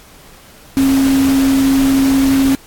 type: tone in noise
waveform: sine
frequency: 270 Hz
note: C#4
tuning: 45 cents flat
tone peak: -9 dBFS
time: 0.77-2.55 s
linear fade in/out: 0 ms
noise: pink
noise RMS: -23 dBFS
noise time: 0.77-2.55 s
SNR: +11 dB
effects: pink hiss -42 dBFS RMS until 2.66 s + AAC 64 kbps